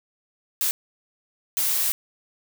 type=noise bursts at uneven times; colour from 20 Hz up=blue; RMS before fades=-23 dBFS; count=2; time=0.61-0.71 / 1.57-1.92 s; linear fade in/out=0 ms; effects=none